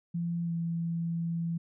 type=tone with pitch glide; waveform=sine; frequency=170.4 to 167.67 Hz; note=F3 to E3; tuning=-42 to +30 cents; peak=-29 dBFS; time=0.14-1.58 s; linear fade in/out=10 ms; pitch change=-28 cents; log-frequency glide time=0.44-0.52 s; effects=none

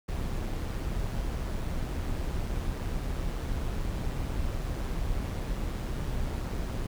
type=noise with amplitude modulation; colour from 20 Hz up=brown; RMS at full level=-30 dBFS; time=0.08-6.87 s; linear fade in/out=10 ms; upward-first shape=sine; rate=130 Hz; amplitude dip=35%; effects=none

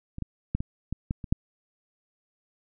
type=clicks; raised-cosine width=5 ms; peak=-24 / -18 / -13 / -18 / -17 / -15 / -24 / -9 dBFS; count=8; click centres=0.184 / 0.223 / 0.55 / 0.605 / 0.926 / 1.109 / 1.242 / 1.325 s; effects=none

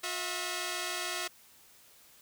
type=tone pair together; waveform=5% pulse; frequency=359.2 / 652 Hz; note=F4 / E5; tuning=+49 / -19 cents; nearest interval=minor seventh; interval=1032 cents; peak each=-25 dBFS; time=0.03-1.28 s; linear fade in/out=10 ms; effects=white hiss -59 dBFS RMS until 2.21 s

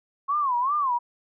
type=tone with vibrato; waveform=sine; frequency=1073 Hz; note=C6; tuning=43 cents sharp; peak=-21 dBFS; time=0.28-0.99 s; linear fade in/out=20 ms; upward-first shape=sine; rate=2.6 Hz; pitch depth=200 cents each way; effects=none

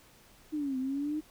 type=linear two-way sweep; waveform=sine; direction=down then up; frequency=311.1 to 255.6 to 311.1 Hz; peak=-30 dBFS; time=0.52-1.21 s; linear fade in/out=20 ms; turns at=0.78 s; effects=pink hiss -59 dBFS RMS until 1.3 s

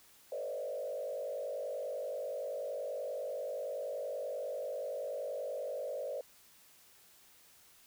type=tone with frequency modulation; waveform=sine; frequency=560 Hz; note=C#5; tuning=18 cents sharp; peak=-36 dBFS; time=0.32-6.21 s; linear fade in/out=2 ms; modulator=50.4 Hz; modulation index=1.5; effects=white hiss -62 dBFS RMS until 7.86 s

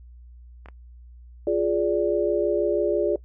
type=clicks; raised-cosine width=0.5 ms; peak=-28 dBFS; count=2; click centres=0.659 / 0.686 s
type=chord; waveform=sine; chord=D diminished; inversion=first; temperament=equal with one note detuned; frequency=349.2 / 415.3 / 582.6 Hz; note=F4 / Ab4 / D5; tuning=0 / 0 / -14 cents; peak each=-24 dBFS; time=1.47-3.16 s; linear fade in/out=2 ms
effects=noise-tail reverb RT60 0.1 s tail -21 dB re dry + added 60 Hz sine -43 dBFS peak until 3.24 s

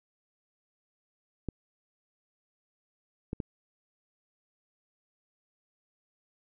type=clicks; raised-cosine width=3 ms; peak=-20 dBFS; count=3; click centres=1.487 / 3.331 / 3.402 s; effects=none

